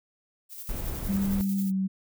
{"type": "noise with tremolo", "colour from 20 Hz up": "violet", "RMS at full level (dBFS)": -39, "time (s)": [0.49, 1.72], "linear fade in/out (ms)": 50, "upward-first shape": "square", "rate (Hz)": 11, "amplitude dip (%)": 40}
{"type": "noise", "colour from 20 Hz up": "brown", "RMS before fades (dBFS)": -33, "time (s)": [0.69, 1.41], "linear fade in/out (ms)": 0}
{"type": "tone with pitch glide", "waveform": "sine", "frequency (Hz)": [195.6, 191.02], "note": ["G3", "G3"], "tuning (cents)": [-4, -45], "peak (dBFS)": -24, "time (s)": [1.08, 1.88], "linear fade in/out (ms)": 20, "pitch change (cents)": -41, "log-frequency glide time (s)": [1.62, 1.72]}
{"effects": []}